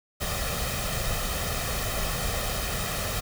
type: noise with comb filter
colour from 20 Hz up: pink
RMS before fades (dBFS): -29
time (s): 0.2-3.21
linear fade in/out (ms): 20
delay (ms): 1.6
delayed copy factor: +0.65
effects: none